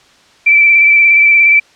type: tone with vibrato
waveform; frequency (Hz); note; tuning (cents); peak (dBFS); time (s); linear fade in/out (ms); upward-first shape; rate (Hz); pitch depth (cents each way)
sine; 2329; D7; -15; -4; 0.46-1.6; 10; square; 17; 18
effects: white hiss -46 dBFS RMS until 1.75 s + low-pass 5000 Hz 12 dB/octave